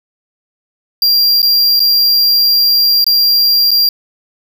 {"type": "tone with dropouts", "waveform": "square", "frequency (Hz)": 4759, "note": "D8", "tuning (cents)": 22, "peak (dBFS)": -8, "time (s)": [1.02, 3.89], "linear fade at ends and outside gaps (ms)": 2, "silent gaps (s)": [[1.419, 1.428], [1.795, 1.802], [3.043, 3.065], [3.708, 3.714]], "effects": []}